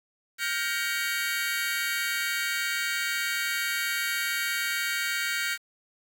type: chord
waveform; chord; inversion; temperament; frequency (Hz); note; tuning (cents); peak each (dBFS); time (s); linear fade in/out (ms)
sawtooth; G half-diminished seventh; third; just; 1411.2 / 1568 / 1881.6 / 2258; F6 / G6 / Bb6 / Db7; +18 / 0 / +16 / +31; -29; 0.38-5.58; 50
effects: 8-bit